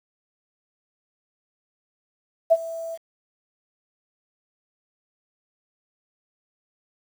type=tone with ADSR envelope; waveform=sine; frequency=659.3 Hz; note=E5; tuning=in tune; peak=-10 dBFS; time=2.5-2.98 s; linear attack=21 ms; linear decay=43 ms; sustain=-19 dB; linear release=38 ms; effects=8-bit